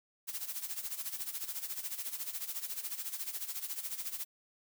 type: noise with tremolo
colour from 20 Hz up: blue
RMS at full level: -37 dBFS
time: 0.27-4.25 s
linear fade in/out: 20 ms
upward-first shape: sine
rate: 14 Hz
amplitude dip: 75%
effects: none